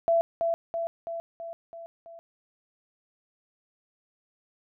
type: tone with echo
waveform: sine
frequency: 670 Hz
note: E5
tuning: 28 cents sharp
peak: -19 dBFS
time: 0.08-0.21 s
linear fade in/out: 0 ms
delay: 330 ms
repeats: 6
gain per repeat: -4 dB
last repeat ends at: 2.19 s
effects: none